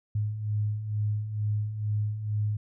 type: beating tone pair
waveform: sine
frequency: 103.83 / 106.03 Hz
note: G#2 / G#2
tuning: 0 / +36 cents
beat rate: 2.2 Hz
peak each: -34 / -27 dBFS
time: 0.15-2.57 s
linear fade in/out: 5 ms
effects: none